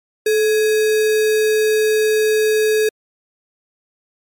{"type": "tone with sample-and-hold", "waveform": "sine", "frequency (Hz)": 432.7, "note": "A4", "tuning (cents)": -29, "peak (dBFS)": -12, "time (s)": [0.26, 2.89], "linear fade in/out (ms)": 5, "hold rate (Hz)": 2100, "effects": ["MP3 64 kbps"]}